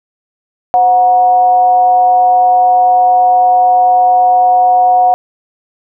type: tone with frequency modulation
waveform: sine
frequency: 731 Hz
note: F#5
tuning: 21 cents flat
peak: -5 dBFS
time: 0.74-5.14 s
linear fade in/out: 0 ms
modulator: 215 Hz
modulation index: 0.32
effects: none